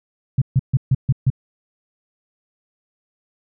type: tone bursts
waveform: sine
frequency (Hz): 130.81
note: C3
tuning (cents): 0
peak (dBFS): -11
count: 6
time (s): 0.38-1.302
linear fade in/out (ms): 5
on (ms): 37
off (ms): 140
effects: none